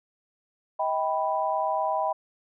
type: chord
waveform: sine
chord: Eb augmented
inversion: none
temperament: equal with one note detuned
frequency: 635 / 784 / 987.8 Hz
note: Eb5 / G5 / B5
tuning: +35 / 0 / 0 cents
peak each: -28 dBFS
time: 0.79-2.13 s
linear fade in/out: 10 ms
effects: none